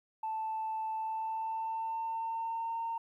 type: tone with pitch glide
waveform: sine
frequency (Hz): 880 to 915.3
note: A5 to A#5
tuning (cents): 0 to -32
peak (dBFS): -32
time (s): 0.23-2.98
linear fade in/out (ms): 5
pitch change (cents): +68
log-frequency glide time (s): 0.93-2.8
effects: tanh soft clip ceiling -29 dBFS + 12-bit